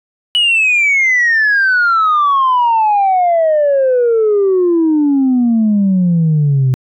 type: exponential sweep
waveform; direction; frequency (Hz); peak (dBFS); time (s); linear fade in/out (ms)
sine; down; 2960 to 126.6; -7; 0.35-6.74; 0
effects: tanh soft clip ceiling -6 dBFS